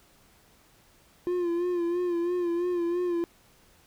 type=tone with vibrato; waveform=triangle; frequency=349.2 Hz; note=F4; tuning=in tune; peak=-23 dBFS; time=1.27-3.24 s; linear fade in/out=0 ms; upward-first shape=sine; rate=3 Hz; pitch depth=49 cents each way; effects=pink hiss -60 dBFS RMS until 3.86 s